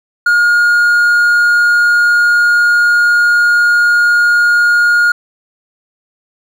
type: tone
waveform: triangle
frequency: 1427 Hz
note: F6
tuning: 37 cents sharp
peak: -5 dBFS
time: 0.26-5.12 s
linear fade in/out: 5 ms
effects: none